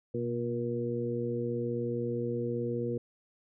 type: harmonic tone with a mistuned harmonic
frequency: 119 Hz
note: A#2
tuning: 36 cents sharp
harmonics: 1 / 2 / 3 / 4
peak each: -36 / -36 / -36 / -34 dBFS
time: 0.14-2.98 s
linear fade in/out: 5 ms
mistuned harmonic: 1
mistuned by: +54 cents
effects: none